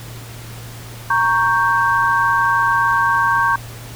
sine chord, G diminished, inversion first, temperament equal, 932.3 / 1108.7 / 1568 Hz, Bb5 / Db6 / G6, 0 / 0 / 0 cents, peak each -18 / -17 / -17 dBFS, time 1.1-3.56 s, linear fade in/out 5 ms, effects added 116 Hz sine -33 dBFS peak until 3.95 s + pink hiss -37 dBFS RMS until 3.95 s

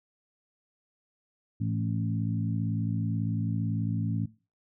harmonic tone with a mistuned harmonic, 55 Hz, A1, in tune, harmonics 2 / 3 / 4 / 5, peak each -29 / -33 / -35 / -37 dBFS, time 1.6-4.26 s, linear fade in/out 10 ms, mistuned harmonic 3, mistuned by +32 cents, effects noise-tail reverb RT60 0.3 s tail -18 dB re dry

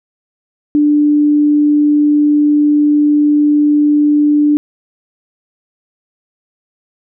sine tone, 295.6 Hz, D4, 11 cents sharp, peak -7 dBFS, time 0.75-4.57 s, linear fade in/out 0 ms, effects none

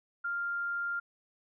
sine tone, 1396.9 Hz, F6, in tune, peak -31 dBFS, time 0.24-1 s, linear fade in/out 10 ms, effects none

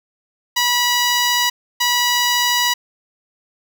10% pulse tone pair in turn, 974 / 974 Hz, B5 / B5, -24 / -24 cents, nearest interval unison, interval 0 cents, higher neither, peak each -6 dBFS, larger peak neither, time 0.56-1.5 / 1.8-2.74 s, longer neither, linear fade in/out 10 ms, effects none

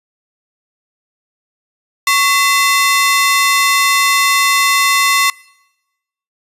sawtooth ring-modulated tone, 1568 Hz, G6, in tune, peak -3 dBFS, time 2.07-5.3 s, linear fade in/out 2 ms, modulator 459 Hz, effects noise-tail reverb RT60 1.0 s tail -25 dB re dry + resampled to 32000 Hz

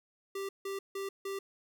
square tone bursts, 392 Hz, G4, in tune, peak -36 dBFS, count 4, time 0.35-1.39 s, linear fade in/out 5 ms, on 140 ms, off 160 ms, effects none

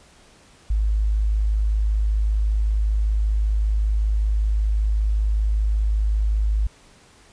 sine tone, 52.6 Hz, G#1, 23 cents sharp, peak -17 dBFS, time 0.7-6.67 s, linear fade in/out 5 ms, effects pink hiss -52 dBFS RMS until 7.32 s + resampled to 22050 Hz

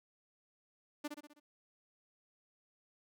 sawtooth tone with echo, 295.5 Hz, D4, 11 cents sharp, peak -33 dBFS, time 1.04-1.08 s, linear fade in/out 10 ms, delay 64 ms, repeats 5, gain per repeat -5 dB, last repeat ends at 1.4 s, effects none

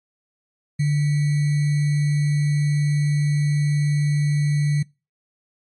sine tone with sample-and-hold, 146.83 Hz, D3, in tune, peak -16 dBFS, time 0.79-4.83 s, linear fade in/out 10 ms, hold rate 2100 Hz, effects noise-tail reverb RT60 0.3 s tail -25 dB re dry + MP3 48 kbps

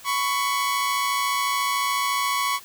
sawtooth tone pair together, 999 / 1113 Hz, B5 / C#6, +20 / +7 cents, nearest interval major second, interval 187 cents, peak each -24 / -19 dBFS, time 0.04-2.6 s, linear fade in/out 50 ms, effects white hiss -46 dBFS RMS until 2.64 s

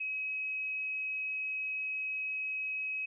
sine tone, 2549 Hz, D#7, 41 cents sharp, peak -33 dBFS, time 0-3.06 s, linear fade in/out 10 ms, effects none

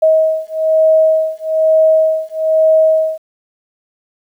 sine beating tone pair, 634 / 635.1 Hz, D#5 / D#5, +32 / +35 cents, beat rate 1.1 Hz, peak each -12 dBFS, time 0.02-3.18 s, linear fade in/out 10 ms, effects 8-bit

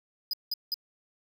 square tone bursts, 4978 Hz, D#8, in tune, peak -28 dBFS, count 3, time 0.31-0.742 s, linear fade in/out 2 ms, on 24 ms, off 180 ms, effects none

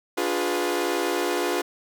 sawtooth chord, D diminished seventh, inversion none, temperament equal with one note detuned, 293.7 / 353.9 / 415.3 / 493.9 Hz, D4 / F4 / Ab4 / Cb5, 0 / +23 / 0 / 0 cents, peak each -27 / -22 / -26 / -26 dBFS, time 0.17-1.62 s, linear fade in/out 10 ms, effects none

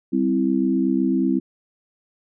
sine chord, C major, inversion second, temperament equal, 196 / 261.6 / 329.6 Hz, G3 / C4 / E4, 0 / 0 / 0 cents, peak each -23 / -20 / -22 dBFS, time 0.12-1.4 s, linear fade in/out 20 ms, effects none

